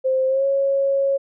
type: tone with pitch glide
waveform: sine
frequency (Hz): 523.3 to 549.6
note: C5 to C#5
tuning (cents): 0 to -15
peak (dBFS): -16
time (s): 0.04-1.18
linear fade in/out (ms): 20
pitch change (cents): +85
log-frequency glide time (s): 0.27-0.45
effects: none